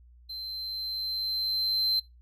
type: tone with level ramp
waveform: triangle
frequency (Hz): 4102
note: C8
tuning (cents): -35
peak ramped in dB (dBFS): -35 to -22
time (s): 0.29-2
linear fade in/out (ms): 10
effects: noise-tail reverb RT60 0.2 s tail -22 dB re dry + added 60 Hz sine -52 dBFS peak until 2.21 s